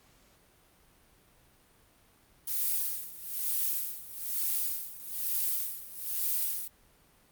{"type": "noise with tremolo", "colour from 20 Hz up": "violet", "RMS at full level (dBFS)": -29, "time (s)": [2.47, 6.68], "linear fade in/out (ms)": 5, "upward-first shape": "sine", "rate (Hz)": 1.1, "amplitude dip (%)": 85, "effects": ["pink hiss -63 dBFS RMS until 7.31 s", "Opus 48 kbps"]}